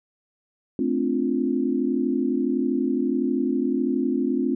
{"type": "chord", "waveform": "sine", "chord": "D minor seventh", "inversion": "second", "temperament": "equal", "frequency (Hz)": [220, 261.6, 293.7, 349.2], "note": ["A3", "C4", "D4", "F4"], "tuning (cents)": [0, 0, 0, 0], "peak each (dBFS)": [-28, -23, -28, -27], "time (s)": [0.79, 4.55], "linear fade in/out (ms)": 2, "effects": []}